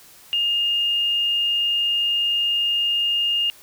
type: tone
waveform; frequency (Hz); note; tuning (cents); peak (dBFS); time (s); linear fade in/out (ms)
sine; 2830; F7; +22; -18; 0.33-3.5; 0
effects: white hiss -48 dBFS RMS until 3.62 s